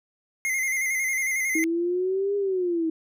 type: tone with vibrato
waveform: square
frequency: 2093 Hz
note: C7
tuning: in tune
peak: -24 dBFS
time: 0.45-1.64 s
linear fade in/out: 0 ms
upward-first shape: square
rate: 11 Hz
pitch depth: 40 cents each way
type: exponential two-way sweep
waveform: sine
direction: up then down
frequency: 317.6 to 407.8 to 317.6 Hz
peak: -22 dBFS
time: 1.55-2.9 s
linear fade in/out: 5 ms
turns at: 2.36 s
effects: none